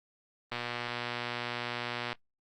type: click train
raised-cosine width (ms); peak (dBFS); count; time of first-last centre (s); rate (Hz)
0.3; -18; 194; 0.52-2.128; 120
effects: noise-tail reverb RT60 0.1 s tail -21 dB re dry + Opus 24 kbps